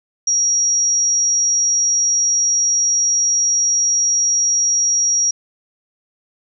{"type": "tone", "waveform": "sine", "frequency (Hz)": 5680, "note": "F8", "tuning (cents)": 28, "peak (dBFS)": -13, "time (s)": [0.27, 5.31], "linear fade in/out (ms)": 5, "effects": []}